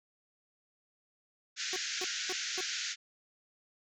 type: band-pass noise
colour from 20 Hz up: white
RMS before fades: -37 dBFS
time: 1.56-2.96 s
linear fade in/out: 50 ms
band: 1400 to 6900 Hz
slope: 96 dB/octave
type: tone bursts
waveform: sawtooth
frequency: 370 Hz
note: F#4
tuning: in tune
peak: -32 dBFS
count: 4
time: 1.73-2.608 s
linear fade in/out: 2 ms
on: 32 ms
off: 250 ms
effects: none